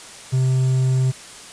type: tone with quantisation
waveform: triangle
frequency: 130 Hz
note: C3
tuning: 11 cents flat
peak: -13 dBFS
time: 0.32-1.12 s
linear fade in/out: 20 ms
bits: 7
effects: white hiss -39 dBFS RMS until 1.52 s + resampled to 22050 Hz